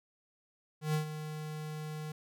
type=tone with ADSR envelope; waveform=square; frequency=153.7 Hz; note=D#3; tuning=21 cents flat; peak=-28 dBFS; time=0.81-2.12 s; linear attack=130 ms; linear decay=110 ms; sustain=-11 dB; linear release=4 ms; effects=none